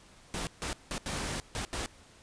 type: noise bursts at uneven times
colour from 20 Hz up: pink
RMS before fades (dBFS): -35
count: 6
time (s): 0.34-0.47 / 0.62-0.73 / 0.91-0.98 / 1.06-1.4 / 1.55-1.65 / 1.73-1.86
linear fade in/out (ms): 0
effects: pink hiss -57 dBFS RMS until 2.22 s + resampled to 22050 Hz